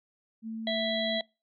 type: tone with pitch glide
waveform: sine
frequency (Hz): 223.2 to 224.9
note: A3 to A3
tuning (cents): +25 to +38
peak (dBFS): -34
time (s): 0.42-1.22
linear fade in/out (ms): 50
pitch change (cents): +13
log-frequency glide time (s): 0.59-0.83
type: harmonic tone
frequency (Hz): 659.3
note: E5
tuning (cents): 0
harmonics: 1 / 3 / 5 / 6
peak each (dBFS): -30 / -36 / -34 / -35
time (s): 0.67-1.21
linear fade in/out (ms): 2
effects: noise-tail reverb RT60 0.3 s tail -26 dB re dry